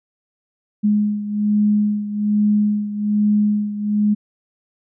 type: beating tone pair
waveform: sine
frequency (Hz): 208.5 / 209.7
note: G#3 / G#3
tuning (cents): +7 / +17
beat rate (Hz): 1.2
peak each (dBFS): -16 / -21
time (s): 0.83-4.15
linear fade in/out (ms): 20
effects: none